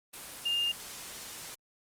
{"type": "tone in noise", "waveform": "sine", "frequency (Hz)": 2814, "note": "F7", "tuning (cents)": 12, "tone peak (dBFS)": -27, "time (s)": [0.45, 0.72], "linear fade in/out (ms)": 10, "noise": "white", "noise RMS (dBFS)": -42, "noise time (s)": [0.13, 1.55], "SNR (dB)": 12, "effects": ["low-pass 12000 Hz 12 dB/octave", "Opus 24 kbps"]}